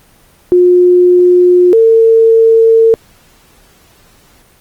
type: tone pair in turn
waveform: sine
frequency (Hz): 357.9 / 451.7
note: F4 / A4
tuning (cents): +42 / +45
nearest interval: major third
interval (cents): 403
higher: second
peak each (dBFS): -3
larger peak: neither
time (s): 0.52-1.73 / 1.73-2.94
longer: neither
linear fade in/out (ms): 0
effects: pink hiss -46 dBFS RMS until 4.6 s + Opus 24 kbps